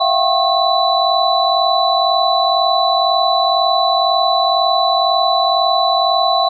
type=tone cluster; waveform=sine; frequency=664 / 706 / 766 / 1085 / 3969 Hz; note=E5 / F5 / G5 / C#6 / B7; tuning=+12 / +19 / -40 / -37 / +8 cents; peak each=-18 dBFS; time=0-6.49 s; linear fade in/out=10 ms; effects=none